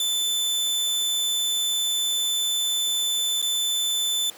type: tone with dropouts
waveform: sawtooth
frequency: 3520 Hz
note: A7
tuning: in tune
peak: -19 dBFS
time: 0-4.3 s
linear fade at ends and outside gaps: 2 ms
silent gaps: 3.417-3.425 s
effects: pink hiss -45 dBFS RMS until 4.37 s + high-pass 300 Hz 12 dB/octave